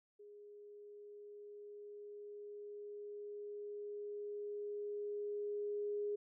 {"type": "tone with level ramp", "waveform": "sine", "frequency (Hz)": 413, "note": "G#4", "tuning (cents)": -10, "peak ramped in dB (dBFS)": [-54, -36], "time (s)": [0.19, 6.16], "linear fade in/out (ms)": 10, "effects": []}